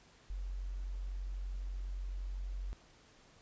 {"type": "tone", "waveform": "sine", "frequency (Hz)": 46, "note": "F#1", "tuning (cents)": -9, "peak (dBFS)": -37, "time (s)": [0.3, 2.73], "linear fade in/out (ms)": 0, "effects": ["pink hiss -63 dBFS RMS until 3.41 s", "resampled to 16000 Hz"]}